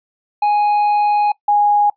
triangle / sine tone pair in turn, 830.6 / 825.8 Hz, G#5 / G#5, 0 / -10 cents, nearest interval unison, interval 10 cents, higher first, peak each -10 / -10 dBFS, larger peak neither, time 0.42-1.32 / 1.48-1.9 s, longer first, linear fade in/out 5 ms, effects noise-tail reverb RT60 0.1 s tail -20 dB re dry + resampled to 11025 Hz

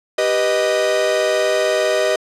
45% pulse chord, G augmented, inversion none, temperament equal, 392 / 493.9 / 622.3 Hz, G4 / B4 / D#5, 0 / 0 / 0 cents, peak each -22 / -21 / -17 dBFS, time 0.18-2.16 s, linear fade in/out 5 ms, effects low-pass 8000 Hz 12 dB/octave

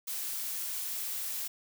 blue noise, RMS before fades -36 dBFS, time 0.07-1.48 s, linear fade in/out 10 ms, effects none

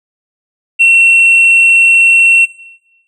sine tone with tanh clipping, 2716 Hz, F7, 49 cents flat, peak -4 dBFS, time 0.79-2.46 s, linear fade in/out 20 ms, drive 1 dB, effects noise-tail reverb RT60 1.0 s tail -19 dB re dry

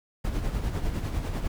brown noise with tremolo, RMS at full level -27 dBFS, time 0.24-1.48 s, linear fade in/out 10 ms, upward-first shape sine, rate 10 Hz, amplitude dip 50%, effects none

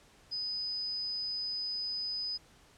sine tone, 5000 Hz, D#8, 8 cents sharp, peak -33 dBFS, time 0.31-2.38 s, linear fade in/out 20 ms, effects pink hiss -61 dBFS RMS until 2.77 s + low-pass 9000 Hz 12 dB/octave

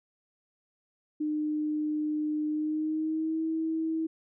sine tone with pitch glide, 303.5 to 321.4 Hz, D#4 to E4, -43 to -44 cents, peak -27 dBFS, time 1.2-4.07 s, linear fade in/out 10 ms, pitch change +99 cents, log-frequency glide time 2.48-3.42 s, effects none

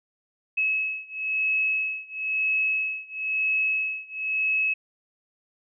sine beating tone pair, 2577 / 2578 Hz, E7 / E7, -40 / -39 cents, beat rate 1 Hz, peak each -26 / -27 dBFS, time 0.57-4.74 s, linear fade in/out 10 ms, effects none

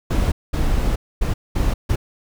brown noise bursts at uneven times, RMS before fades -18 dBFS, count 5, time 0.1-0.32 / 0.53-0.96 / 1.21-1.34 / 1.55-1.74 / 1.89-1.96 s, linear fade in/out 10 ms, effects none

